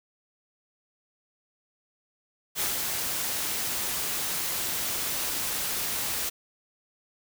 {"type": "noise with ADSR envelope", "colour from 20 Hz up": "white", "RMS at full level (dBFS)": -27, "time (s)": [2.55, 6.3], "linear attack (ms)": 53, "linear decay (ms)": 150, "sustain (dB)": -3, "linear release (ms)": 15, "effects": []}